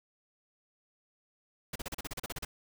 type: noise bursts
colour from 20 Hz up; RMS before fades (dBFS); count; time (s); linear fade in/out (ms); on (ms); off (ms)
pink; -38; 12; 1.73-2.45; 5; 27; 36
effects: none